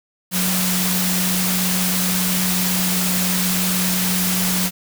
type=tone in noise; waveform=sine; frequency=183.2 Hz; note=F#3; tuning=17 cents flat; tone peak=-21 dBFS; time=0.31-4.71 s; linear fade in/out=50 ms; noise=white; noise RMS=-21 dBFS; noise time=0.31-4.71 s; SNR=-3 dB; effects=none